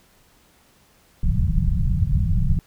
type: low-pass noise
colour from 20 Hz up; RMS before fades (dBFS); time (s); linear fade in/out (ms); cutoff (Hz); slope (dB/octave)
pink; -19; 1.23-2.59; 2; 190; 96
effects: pink hiss -57 dBFS RMS until 2.66 s